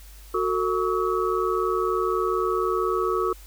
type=tone cluster; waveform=sine; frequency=369.2 / 449.2 / 1129 / 1285 Hz; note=F#4 / A4 / C#6 / E6; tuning=-4 / +36 / +31 / -45 cents; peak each=-25 / -27 / -28 / -28 dBFS; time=0.34-3.33 s; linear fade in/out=5 ms; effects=added 50 Hz sine -43 dBFS peak until 3.46 s + white hiss -51 dBFS RMS until 3.46 s